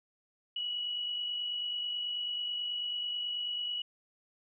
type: tone with amplitude modulation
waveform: sine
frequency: 2929 Hz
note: F#7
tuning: 18 cents flat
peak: -31 dBFS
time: 0.56-3.82 s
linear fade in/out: 5 ms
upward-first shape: sine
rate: 49.2 Hz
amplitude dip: 35%
effects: none